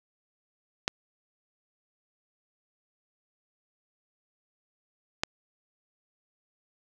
clicks, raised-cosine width 0.2 ms, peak -8 dBFS, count 2, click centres 0.879 / 5.235 s, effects none

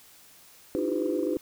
sine tone cluster, 297.6 / 320.3 / 349.4 / 397.3 / 505 Hz, D4 / E4 / F4 / G4 / B4, +23 / -50 / +1 / +23 / +39 cents, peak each -31 dBFS, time 0.75-1.37 s, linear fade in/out 0 ms, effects tanh soft clip ceiling -16 dBFS + white hiss -54 dBFS RMS until 1.41 s

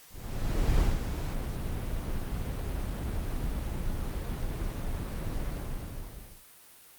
brown noise with ADSR envelope, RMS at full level -25 dBFS, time 0.09-6.44 s, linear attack 710 ms, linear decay 180 ms, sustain -7 dB, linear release 950 ms, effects white hiss -54 dBFS RMS until 6.98 s + Opus 48 kbps

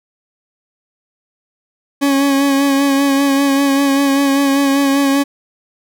40% pulse tone with vibrato, 277.2 Hz, C#4, in tune, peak -10 dBFS, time 2.01-5.24 s, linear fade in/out 20 ms, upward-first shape sine, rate 5.1 Hz, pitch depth 28 cents each way, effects none

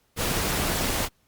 pink noise with amplitude modulation, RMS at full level -24 dBFS, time 0.16-1.09 s, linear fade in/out 50 ms, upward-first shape sine, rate 295 Hz, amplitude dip 40%, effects pink hiss -67 dBFS RMS until 1.27 s + Opus 48 kbps

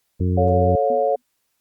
harmonic tone, 90.9 Hz, F#2, 30 cents flat, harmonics 1 / 2 / 3 / 4 / 5, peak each -18 / -24 / -28 / -30 / -32 dBFS, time 0.2-0.76 s, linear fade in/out 5 ms
sine chord, A augmented, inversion none, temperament equal with one note detuned, 440 / 554.4 / 711.5 Hz, A4 / C#5 / E#5, 0 / 0 / +32 cents, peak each -22 / -19 / -21 dBFS, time 0.37-1.16 s, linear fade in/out 10 ms
sine tone with exponential decay, 246.9 Hz, B3, in tune, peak -26 dBFS, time 0.9-1.22 s, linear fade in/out 2 ms, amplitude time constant 68 ms
effects white hiss -71 dBFS RMS until 1.6 s + Opus 48 kbps

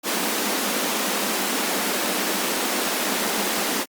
pink high-pass noise, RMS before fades -24 dBFS, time 0.03-3.86 s, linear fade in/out 50 ms, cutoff 190 Hz, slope 96 dB/octave, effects Opus 48 kbps

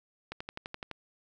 click train, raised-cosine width 0.3 ms, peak -22 dBFS, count 8, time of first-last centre 0.32-0.913 s, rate 11.8 Hz, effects none

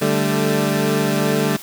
20% pulse chord, D suspended fourth, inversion none, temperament equal with one note detuned, 147.43 / 196 / 220 Hz, D3 / G3 / A3, +7 / 0 / 0 cents, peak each -16 dBFS, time 0.01-1.57 s, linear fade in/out 10 ms, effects white hiss -37 dBFS RMS until 1.62 s

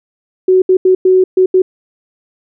sine tone bursts at uneven times, 372.4 Hz, F#4, 11 cents sharp, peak -5 dBFS, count 6, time 0.48-0.62 / 0.69-0.77 / 0.85-0.95 / 1.05-1.24 / 1.37-1.46 / 1.54-1.62 s, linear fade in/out 5 ms, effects none

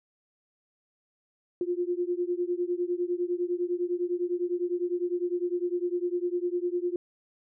sine beating tone pair, 349.2 / 359.1 Hz, F4 / F4, 0 / +48 cents, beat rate 9.9 Hz, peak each -29 / -30 dBFS, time 1.61-6.96 s, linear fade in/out 2 ms, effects none

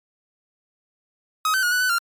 45% pulse tone with pitch steps, 1265 / 1534 / 1444 / 1483 / 1502 / 1387 Hz, D#6 / G6 / F#6 / F#6 / F#6 / F6, +28 / -38 / -43 / +4 / +26 / -12 cents, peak -18 dBFS, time 1.45-1.984 s, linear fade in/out 2 ms, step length 89 ms, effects MP3 96 kbps

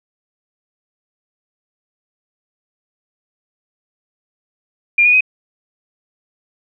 sine tone with pitch steps, 2400 / 2458 / 2516 Hz, D7 / D#7 / D#7, +37 / -22 / +19 cents, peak -8 dBFS, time 4.98-5.208 s, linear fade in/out 5 ms, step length 76 ms, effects none

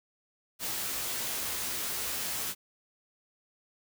white noise with comb filter, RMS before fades -34 dBFS, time 0.59-2.55 s, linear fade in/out 50 ms, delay 16 ms, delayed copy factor +0.5, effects none

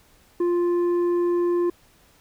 triangle tone with tanh clipping, 349.2 Hz, F4, in tune, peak -20 dBFS, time 0.4-1.7 s, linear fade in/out 5 ms, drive 10 dB, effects pink hiss -57 dBFS RMS until 2.2 s

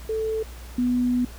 sine tone pair in turn, 440 / 246.9 Hz, A4 / B3, 0 / 0 cents, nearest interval minor seventh, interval 1000 cents, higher first, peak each -23 / -19 dBFS, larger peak second, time 0.09-0.43 / 0.78-1.25 s, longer second, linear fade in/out 5 ms, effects added 60 Hz sine -38 dBFS peak until 1.38 s + pink hiss -46 dBFS RMS until 1.38 s

